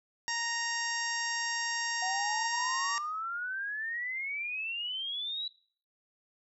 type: harmonic tone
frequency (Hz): 931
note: A#5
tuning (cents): -2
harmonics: 1 / 2 / 3 / 4 / 5 / 6 / 7 / 8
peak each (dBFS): -38 / -35 / -43 / -46 / -43 / -36 / -44 / -44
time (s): 0.28-2.98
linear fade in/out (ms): 0
type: exponential sweep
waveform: sine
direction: up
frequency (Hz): 737 to 3951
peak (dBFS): -33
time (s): 2.02-5.48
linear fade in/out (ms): 5
effects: noise-tail reverb RT60 0.5 s tail -21 dB re dry